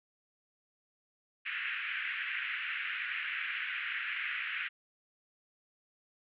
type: band-pass noise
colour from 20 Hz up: pink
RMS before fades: -37 dBFS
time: 1.45-4.69 s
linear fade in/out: 20 ms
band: 1500 to 2800 Hz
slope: 48 dB/octave
effects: none